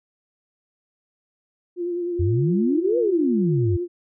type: tone with vibrato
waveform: sine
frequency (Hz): 349.3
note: F4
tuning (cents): 0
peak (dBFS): -23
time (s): 1.76-3.88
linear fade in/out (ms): 50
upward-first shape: sine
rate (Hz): 9.8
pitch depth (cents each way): 32
type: exponential two-way sweep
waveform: sine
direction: up then down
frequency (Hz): 83.2 to 503 to 88.1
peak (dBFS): -18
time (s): 2.19-3.77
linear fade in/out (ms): 10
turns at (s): 2.98
effects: none